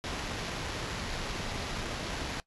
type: noise with sample-and-hold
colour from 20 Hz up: pink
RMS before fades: -36 dBFS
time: 0.04-2.4 s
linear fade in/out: 0 ms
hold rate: 8820 Hz
effects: noise-tail reverb RT60 0.1 s tail -20 dB re dry + resampled to 24000 Hz